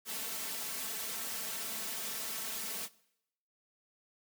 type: noise with comb filter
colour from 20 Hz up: white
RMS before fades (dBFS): -39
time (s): 0.05-2.89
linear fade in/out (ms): 50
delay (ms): 4.5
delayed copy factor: +0.85
effects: noise-tail reverb RT60 0.8 s tail -21 dB re dry + high-pass 100 Hz 12 dB/octave